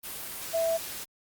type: tone in noise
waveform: sine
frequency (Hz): 659.3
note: E5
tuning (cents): 0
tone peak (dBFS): -24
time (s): 0.53-0.78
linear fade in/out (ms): 20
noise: white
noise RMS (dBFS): -38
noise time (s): 0.03-1.05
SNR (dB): +11
effects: Opus 32 kbps